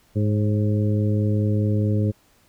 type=harmonic tone with a mistuned harmonic; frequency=104.7 Hz; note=G#2; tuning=15 cents sharp; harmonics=1 / 2 / 3 / 4 / 5; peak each=-19 / -25 / -29 / -31 / -33 dBFS; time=0.15-2.12 s; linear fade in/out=20 ms; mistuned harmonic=5; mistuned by=+35 cents; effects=pink hiss -59 dBFS RMS until 2.48 s